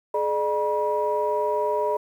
sine tone cluster, 424 / 600 / 964 Hz, G#4 / D5 / B5, +36 / +37 / -42 cents, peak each -25 dBFS, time 0.14-1.97 s, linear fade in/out 5 ms, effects tanh soft clip ceiling -12 dBFS + 9-bit

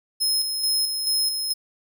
sawtooth tone with tremolo, 5150 Hz, E8, 41 cents flat, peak -17 dBFS, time 0.2-1.54 s, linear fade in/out 20 ms, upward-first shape square, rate 2.3 Hz, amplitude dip 45%, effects none

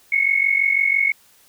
sine tone pair together, 2171 / 2217 Hz, C#7 / C#7, -37 / 0 cents, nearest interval unison, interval 37 cents, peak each -18 dBFS, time 0.12-1.12 s, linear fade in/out 5 ms, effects white hiss -54 dBFS RMS until 1.48 s

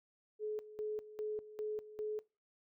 sine tone with tremolo, 426.5 Hz, G#4, 46 cents sharp, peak -36 dBFS, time 0.39-2.23 s, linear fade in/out 50 ms, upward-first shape square, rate 2.5 Hz, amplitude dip 80%, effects noise-tail reverb RT60 0.3 s tail -22 dB re dry

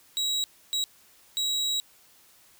35% pulse tone bursts at uneven times, 3861 Hz, B7, 40 cents flat, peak -23 dBFS, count 3, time 0.17-0.44 / 0.73-0.84 / 1.37-1.8 s, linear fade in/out 0 ms, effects white hiss -58 dBFS RMS until 2.59 s

